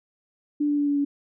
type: tone with pitch steps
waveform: sine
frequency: 293.7 / 291.3 / 289 / 286.7 / 284.4 Hz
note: D4 / D4 / D4 / D4 / C#4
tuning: 0 / -14 / -28 / -42 / +45 cents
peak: -20 dBFS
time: 0.6-1.05 s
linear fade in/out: 10 ms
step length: 90 ms
effects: none